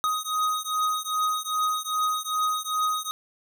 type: beating tone pair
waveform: square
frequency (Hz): 1251 / 1253.5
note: D#6 / D#6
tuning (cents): +9 / +12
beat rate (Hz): 2.5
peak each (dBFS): -28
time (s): 0.04-3.11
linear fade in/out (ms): 0
effects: none